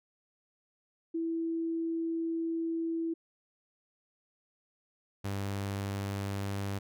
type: tone pair in turn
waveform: sine / sawtooth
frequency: 329.6 / 99.3 Hz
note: E4 / G2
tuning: 0 / +23 cents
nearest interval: octave + major sixth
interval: 2077 cents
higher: first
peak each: -30 / -29 dBFS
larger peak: second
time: 1.14-3.14 / 5.24-6.79 s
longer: first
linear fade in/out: 10 ms
effects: none